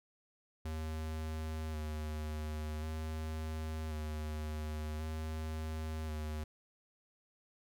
square tone with vibrato, 77.78 Hz, D#2, in tune, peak -38 dBFS, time 0.65-6.44 s, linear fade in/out 5 ms, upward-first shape square, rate 0.46 Hz, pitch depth 22 cents each way, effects none

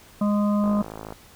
harmonic tone, 206.4 Hz, G#3, 10 cents flat, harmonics 1 / 3 / 5 / 6, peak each -19 / -29 / -33 / -35 dBFS, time 0.21-0.82 s, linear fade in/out 5 ms
click train, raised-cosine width 1 ms, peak -21 dBFS, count 27, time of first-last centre 0.64-1.124 s, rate 53.7 Hz
effects pink hiss -50 dBFS RMS until 1.35 s

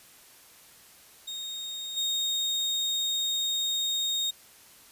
35% pulse tone with level steps, 3715 Hz, A#7, 7 cents flat, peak -32 / -24 dBFS, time 1.27-4.31 s, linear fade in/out 10 ms, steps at 1.96 s, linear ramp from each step 20 ms, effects white hiss -54 dBFS RMS until 4.91 s + resampled to 32000 Hz

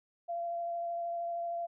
sine tone with vibrato, 685 Hz, F5, 34 cents flat, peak -33 dBFS, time 0.28-1.67 s, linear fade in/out 20 ms, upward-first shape triangle, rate 13 Hz, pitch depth 13 cents each way, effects none

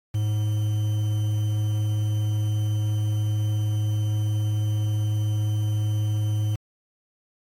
triangle tone with quantisation, 106.1 Hz, G#2, 38 cents sharp, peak -19 dBFS, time 0.14-6.56 s, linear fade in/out 10 ms, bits 7, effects AAC 48 kbps

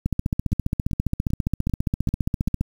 two click trains, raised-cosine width 5 ms, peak -16 / -9 dBFS, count 6 / 39, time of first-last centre 0.52-2.481 / 0.06-2.61 s, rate 2.55 / 14.9 Hz, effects 7-bit

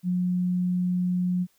sine tone, 180 Hz, F#3, 47 cents flat, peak -22 dBFS, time 0.03-1.47 s, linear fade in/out 50 ms, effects white hiss -66 dBFS RMS until 1.58 s

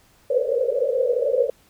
pink band-pass noise, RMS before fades -21 dBFS, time 0.3-1.5 s, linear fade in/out 5 ms, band 470 to 550 Hz, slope 96 dB/octave, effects pink hiss -57 dBFS RMS until 1.69 s

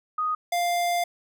sine / square tone pair in turn, 1244.5 / 698.5 Hz, D#6 / F5, 0 / 0 cents, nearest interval minor seventh, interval 1000 cents, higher first, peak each -23 / -23 dBFS, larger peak neither, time 0.18-0.35 / 0.52-1.04 s, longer second, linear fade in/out 5 ms, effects none

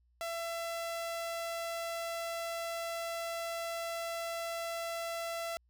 sawtooth tone, 671 Hz, E5, 31 cents sharp, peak -32 dBFS, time 0.21-5.57 s, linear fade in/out 0 ms, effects added 60 Hz sine -67 dBFS peak until 5.69 s

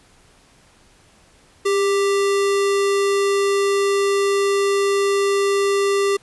sine tone with sample-and-hold, 399.2 Hz, G4, 32 cents sharp, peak -15 dBFS, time 1.65-6.17 s, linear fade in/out 10 ms, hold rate 1575 Hz, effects pink hiss -53 dBFS RMS until 6.22 s + resampled to 24000 Hz

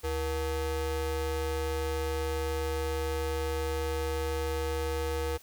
square ring-modulated tone, 201.4 Hz, G3, 47 cents sharp, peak -27 dBFS, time 0.03-5.38 s, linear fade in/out 20 ms, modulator 275 Hz, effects white hiss -56 dBFS RMS until 5.42 s

